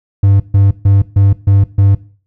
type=tone bursts; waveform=triangle; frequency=99.1 Hz; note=G2; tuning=19 cents sharp; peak=-3 dBFS; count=6; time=0.23-1.95 s; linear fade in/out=5 ms; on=170 ms; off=140 ms; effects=noise-tail reverb RT60 0.4 s tail -18 dB re dry